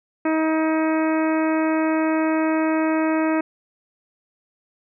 harmonic tone, 316.8 Hz, D#4, 31 cents sharp, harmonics 1 / 2 / 3 / 4 / 5 / 6 / 7 / 8, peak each -19 / -25 / -29 / -31 / -33 / -35 / -36 / -37 dBFS, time 0.25-3.41 s, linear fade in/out 5 ms, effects none

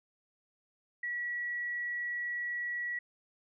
sine tone, 1932 Hz, B6, 39 cents flat, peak -33 dBFS, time 1.03-2.99 s, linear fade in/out 5 ms, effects none

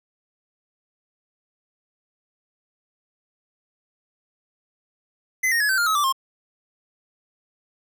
square tone with pitch steps, 2036 / 1856.3 / 1692.4 / 1543 / 1406.8 / 1282.6 / 1169.4 / 1066.1 Hz, C7 / A#6 / G#6 / G6 / F6 / E6 / D6 / C6, -48 / -8 / +32 / -28 / +12 / -48 / -8 / +32 cents, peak -19 dBFS, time 5.43-6.126 s, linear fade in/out 10 ms, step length 87 ms, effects none

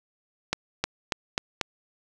accelerating click train, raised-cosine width 0.2 ms, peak -7 dBFS, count 5, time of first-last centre 0.53-1.612 s, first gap 310 ms, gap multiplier 0.91, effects none

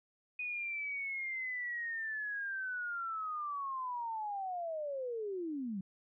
sine linear sweep, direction down, 2489 to 181 Hz, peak -36 dBFS, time 0.39-5.81 s, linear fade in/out 5 ms, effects none

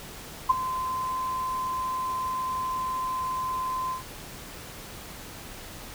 sine tone with ADSR envelope, 1032 Hz, C6, 24 cents flat, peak -13 dBFS, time 0.49-4.03 s, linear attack 13 ms, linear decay 18 ms, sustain -14 dB, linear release 120 ms, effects pink hiss -42 dBFS RMS until 5.94 s

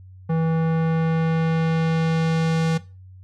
square tone with low-pass filter sweep, 162.5 Hz, E3, 24 cents flat, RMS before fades -21 dBFS, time 0.29-2.78 s, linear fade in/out 10 ms, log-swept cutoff 1100 to 6900 Hz, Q 0.71, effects noise-tail reverb RT60 0.3 s tail -17 dB re dry + added 93 Hz sine -41 dBFS peak until 3.23 s

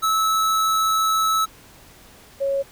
square / sine tone pair in turn, 1303 / 551.2 Hz, E6 / C#5, -20 / -10 cents, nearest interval octave + minor third, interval 1490 cents, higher first, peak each -18 / -19 dBFS, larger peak first, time 0.02-1.46 / 2.4-2.63 s, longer first, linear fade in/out 20 ms, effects pink hiss -48 dBFS RMS until 2.71 s

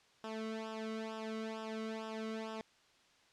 sawtooth tone with flanger, 220.6 Hz, A3, 5 cents sharp, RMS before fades -42 dBFS, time 0.24-2.61 s, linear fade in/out 0 ms, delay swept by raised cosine 0.46 to 1.19 ms, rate 2.2 Hz, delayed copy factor -0.9, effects white hiss -67 dBFS RMS until 3.32 s + low-pass 5000 Hz 12 dB/octave

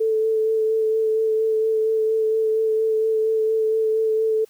sine tone with vibrato, 440.1 Hz, A4, in tune, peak -17 dBFS, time 0-4.45 s, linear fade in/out 10 ms, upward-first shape sine, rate 4.3 Hz, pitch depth 15 cents each way, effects white hiss -57 dBFS RMS until 4.49 s

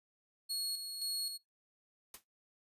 sawtooth tone with tremolo, 4328 Hz, C#8, 42 cents flat, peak -32 dBFS, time 0.49-1.38 s, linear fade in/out 20 ms, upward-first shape square, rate 1.9 Hz, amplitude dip 50%
white noise with exponential decay, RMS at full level -44 dBFS, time 2.14-2.24 s, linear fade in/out 2 ms, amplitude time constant 20 ms
effects noise-tail reverb RT60 0.2 s tail -25 dB re dry + resampled to 32000 Hz

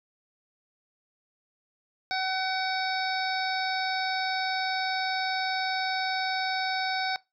harmonic tone, 755 Hz, F#5, 35 cents sharp, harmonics 1 / 2 / 3 / 5 / 6 / 7, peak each -30 / -33 / -35 / -37 / -38 / -38 dBFS, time 2.11-7.16 s, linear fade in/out 0 ms, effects noise-tail reverb RT60 0.2 s tail -20 dB re dry

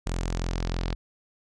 sawtooth tone with low-pass filter sweep, 43.23 Hz, F1, 17 cents flat, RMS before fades -29 dBFS, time 0.06-0.95 s, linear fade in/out 10 ms, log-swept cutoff 7900 to 4400 Hz, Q 2.1, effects none

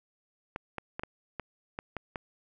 clicks, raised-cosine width 0.5 ms, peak -20 dBFS, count 8, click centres 0.561 / 0.783 / 0.995 / 1.035 / 1.397 / 1.789 / 1.967 / 2.158 s, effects none

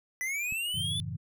square linear sweep, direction up, 1975.5 to 3520 Hz, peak -31 dBFS, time 0.21-1 s, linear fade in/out 0 ms
clicks, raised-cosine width 5 ms, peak -32 dBFS, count 2, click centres 0.524 / 1 s
sine chord, F# minor seventh, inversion none, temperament equal with one note detuned, 92.5 / 110 / 138.59 / 165.29 Hz, F#2 / A2 / C#3 / E3, 0 / 0 / 0 / +5 cents, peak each -39 dBFS, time 0.74-1.17 s, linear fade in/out 10 ms
effects none

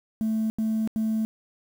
sine tone bursts, 220 Hz, A3, in tune, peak -21 dBFS, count 3, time 0.21-1.25 s, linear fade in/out 0 ms, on 290 ms, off 85 ms, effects tanh soft clip ceiling -19 dBFS + 8-bit

